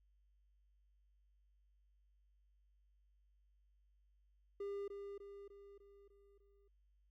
triangle tone with echo, 401.2 Hz, G4, 40 cents sharp, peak -39 dBFS, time 4.6-4.88 s, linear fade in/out 5 ms, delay 300 ms, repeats 6, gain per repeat -5 dB, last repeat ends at 6.68 s, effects added 50 Hz sine -70 dBFS peak until 7.1 s

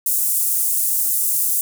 pink high-pass noise, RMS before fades -19 dBFS, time 0.06-1.61 s, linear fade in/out 2 ms, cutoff 8800 Hz, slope 24 dB/octave, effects none

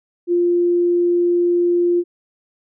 sine tone, 349.2 Hz, F4, in tune, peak -13 dBFS, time 0.27-2.04 s, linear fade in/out 50 ms, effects none

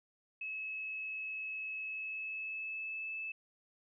sine tone with pitch glide, 2584 to 2620 Hz, E7 to E7, -35 to -11 cents, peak -38 dBFS, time 0.41-3.32 s, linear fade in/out 5 ms, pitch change +24 cents, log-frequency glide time 1.82-3.15 s, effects none

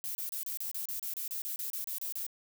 violet noise bursts, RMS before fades -37 dBFS, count 16, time 0.04-2.265 s, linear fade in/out 0 ms, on 110 ms, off 31 ms, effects none

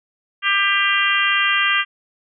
harmonic tone, 397.4 Hz, G4, 24 cents sharp, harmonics 3 / 4 / 5 / 6 / 7 / 8, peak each -22 / -21 / -21 / -25 / -21 / -24 dBFS, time 0.42-1.85 s, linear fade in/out 50 ms, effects none

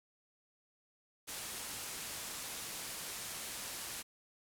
white low-pass noise, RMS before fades -44 dBFS, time 1.27-4.03 s, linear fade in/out 20 ms, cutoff 12000 Hz, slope 24 dB/octave, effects none

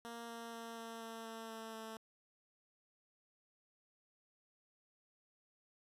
10% pulse tone with pitch steps, 233.1 / 231.5 / 229.9 / 228.3 / 226.7 / 225.2 / 223.6 / 222.1 Hz, A#3 / A#3 / A#3 / A#3 / A#3 / A3 / A3 / A3, 0 / -12 / -24 / -36 / -48 / +40 / +28 / +16 cents, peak -38 dBFS, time 0.05-1.97 s, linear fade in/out 0 ms, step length 240 ms, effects resampled to 32000 Hz

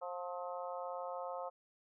harmonic tone with a mistuned harmonic, 177.3 Hz, F3, 26 cents sharp, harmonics 3 / 4 / 5 / 6 / 7, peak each -43 / -45 / -47 / -49 / -50 dBFS, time 0.01-1.5 s, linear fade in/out 20 ms, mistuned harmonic 7, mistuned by +40 cents, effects none

